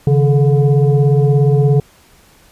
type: tone with frequency modulation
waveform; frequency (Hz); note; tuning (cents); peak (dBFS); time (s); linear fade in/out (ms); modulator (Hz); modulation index
sine; 137.5; C#3; -14; -8; 0.07-1.8; 2; 292; 0.91
effects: pink hiss -48 dBFS RMS until 2.51 s + resampled to 32000 Hz